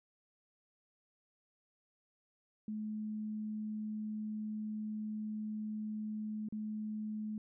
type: tone with dropouts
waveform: sine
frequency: 214.2 Hz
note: A3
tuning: 46 cents flat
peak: -37 dBFS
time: 2.68-7.38 s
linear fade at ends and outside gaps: 2 ms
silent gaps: 6.487-6.524 s
effects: none